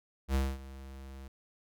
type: tone with ADSR envelope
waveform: square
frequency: 67.1 Hz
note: C2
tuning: 44 cents sharp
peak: -26 dBFS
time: 0.28-1.28 s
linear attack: 67 ms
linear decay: 230 ms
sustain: -19 dB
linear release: 4 ms
effects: none